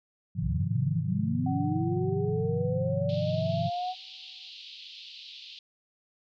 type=chord; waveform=sine; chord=F minor seventh; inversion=first; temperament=equal; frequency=103.83 / 130.81 / 155.56 / 174.61 Hz; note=Ab2 / C3 / Eb3 / F3; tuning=0 / 0 / 0 / 0 cents; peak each=-33 dBFS; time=0.35-3.7 s; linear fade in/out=20 ms
type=linear sweep; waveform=sine; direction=up; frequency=50.7 to 746 Hz; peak=-29 dBFS; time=0.41-3.95 s; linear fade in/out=50 ms
type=tone with exponential decay; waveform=sine; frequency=751 Hz; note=F#5; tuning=26 cents sharp; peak=-33 dBFS; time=1.46-4.5 s; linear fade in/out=5 ms; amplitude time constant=660 ms
type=band-pass noise; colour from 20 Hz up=white; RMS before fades=-46 dBFS; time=3.09-5.59 s; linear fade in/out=2 ms; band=2800 to 4400 Hz; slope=48 dB/octave
effects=none